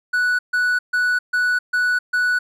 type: tone bursts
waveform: triangle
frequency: 1478 Hz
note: F#6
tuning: 2 cents flat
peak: -14 dBFS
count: 6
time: 0.13-2.39 s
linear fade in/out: 10 ms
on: 260 ms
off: 140 ms
effects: none